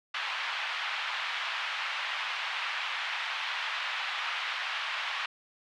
white band-pass noise, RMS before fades -34 dBFS, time 0.14-5.26 s, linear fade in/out 5 ms, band 870 to 3200 Hz, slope 24 dB/octave, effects none

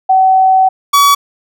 sine / 45% pulse tone pair in turn, 758 / 1135.7 Hz, F#5 / C#6, +42 / +42 cents, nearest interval perfect fifth, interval 700 cents, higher second, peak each -5 dBFS, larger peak neither, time 0.09-0.69 / 0.93-1.15 s, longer first, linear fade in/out 10 ms, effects none

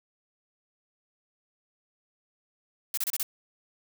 blue noise bursts, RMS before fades -29 dBFS, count 5, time 2.94-3.23 s, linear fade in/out 2 ms, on 34 ms, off 30 ms, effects none

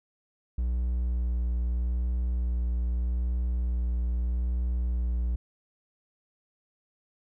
triangle tone with vibrato, 60.3 Hz, B1, 41 cents flat, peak -23 dBFS, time 0.58-5.36 s, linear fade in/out 5 ms, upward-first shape sine, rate 0.8 Hz, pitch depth 16 cents each way, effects none

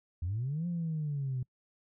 sine linear two-way sweep, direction up then down, 79.4 to 176.2 to 124.2 Hz, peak -30 dBFS, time 0.22-1.43 s, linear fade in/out 5 ms, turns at 0.67 s, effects noise-tail reverb RT60 0.1 s tail -26 dB re dry + tanh soft clip ceiling -27 dBFS

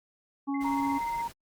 harmonic tone, 277.9 Hz, C#4, 4 cents sharp, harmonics 1 / 3 / 4, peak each -28 / -38 / -40 dBFS, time 0.47-0.99 s, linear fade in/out 20 ms
sine tone with tremolo, 2071 Hz, C7, 18 cents flat, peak -38 dBFS, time 0.54-1.22 s, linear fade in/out 5 ms, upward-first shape sine, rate 17 Hz, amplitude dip 90%
pink noise, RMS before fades -47 dBFS, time 0.6-1.33 s, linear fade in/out 20 ms
sine tone, 932.3 Hz, A#5, in tune, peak -29 dBFS, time 0.64-1.28 s, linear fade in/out 10 ms
effects Opus 48 kbps

